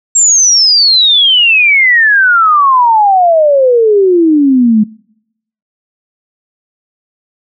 sine exponential sweep, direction down, 7570 to 207.7 Hz, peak -4 dBFS, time 0.15-4.84 s, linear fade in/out 10 ms, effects noise-tail reverb RT60 0.8 s tail -26 dB re dry

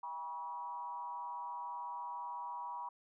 sine tone with frequency modulation, 966 Hz, B5, 39 cents flat, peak -40 dBFS, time 0.03-2.89 s, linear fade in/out 5 ms, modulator 158 Hz, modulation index 0.72, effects none

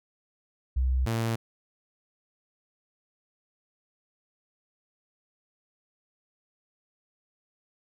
sine / sawtooth tone pair in turn, 64.2 / 114.04 Hz, C2 / A#2, -32 / -38 cents, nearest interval minor seventh, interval 994 cents, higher second, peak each -22 dBFS, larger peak neither, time 0.76-1.06 / 1.06-1.36 s, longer neither, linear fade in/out 10 ms, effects none

